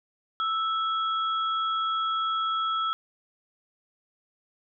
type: tone pair together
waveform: sine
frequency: 1318.5 / 3320 Hz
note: E6 / G#7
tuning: 0 / -1 cents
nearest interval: octave + major third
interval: 1599 cents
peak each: -25 / -33 dBFS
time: 0.4-2.93 s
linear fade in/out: 0 ms
effects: none